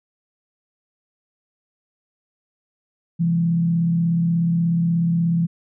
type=tone with frequency modulation; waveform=sine; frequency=168.4 Hz; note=E3; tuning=37 cents sharp; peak=-16 dBFS; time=3.19-5.47 s; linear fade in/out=20 ms; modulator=36.6 Hz; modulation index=0.36; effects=none